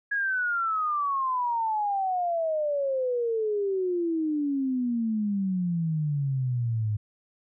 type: exponential sweep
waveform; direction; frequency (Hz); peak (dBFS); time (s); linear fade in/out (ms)
sine; down; 1671 to 103.83; -24; 0.11-6.97; 10
effects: none